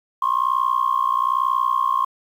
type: tone with amplitude modulation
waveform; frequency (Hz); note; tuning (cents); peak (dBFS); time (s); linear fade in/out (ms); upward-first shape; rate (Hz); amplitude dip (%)
sine; 1073; C6; +43; -12; 0.22-2.05; 5; sine; 61.1; 95
effects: tanh soft clip ceiling -10 dBFS + 8-bit